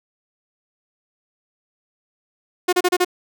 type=tone bursts; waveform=sawtooth; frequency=360 Hz; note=F#4; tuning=47 cents flat; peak=-10 dBFS; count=5; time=2.68-3.048 s; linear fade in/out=10 ms; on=48 ms; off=32 ms; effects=none